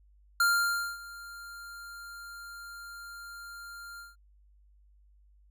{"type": "tone with ADSR envelope", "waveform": "square", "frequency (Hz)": 1395, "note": "F6", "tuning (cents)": -2, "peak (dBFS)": -22, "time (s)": [0.4, 4.16], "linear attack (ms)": 4, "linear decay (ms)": 570, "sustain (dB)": -21, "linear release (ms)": 170, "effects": ["added 50 Hz sine -58 dBFS peak until 5.5 s"]}